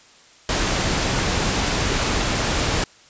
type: noise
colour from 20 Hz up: pink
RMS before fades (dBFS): -21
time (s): 0.49-2.84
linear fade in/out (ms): 2
effects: white hiss -50 dBFS RMS until 3.09 s + resampled to 16000 Hz